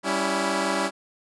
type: chord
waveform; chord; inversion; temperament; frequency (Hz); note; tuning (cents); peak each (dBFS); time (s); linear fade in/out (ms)
10% pulse; C# diminished; second; equal with one note detuned; 196 / 280.6 / 329.6; G3 / C#4 / E4; 0 / +21 / 0; -19; 0.03-0.91; 50
effects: resampled to 24000 Hz